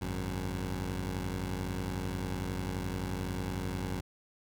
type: tone pair together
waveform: 15% pulse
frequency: 51.87 / 92.5 Hz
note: G#1 / F#2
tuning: -1 / 0 cents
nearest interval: minor seventh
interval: 1001 cents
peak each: -31 / -29 dBFS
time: 0.01-4.01 s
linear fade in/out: 10 ms
effects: none